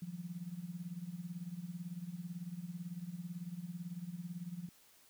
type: tone with tremolo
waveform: sine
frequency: 174.61 Hz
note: F3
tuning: in tune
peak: -38 dBFS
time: 0.02-4.69 s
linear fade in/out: 2 ms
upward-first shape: sine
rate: 18 Hz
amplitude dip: 80%
effects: white hiss -65 dBFS RMS until 5.09 s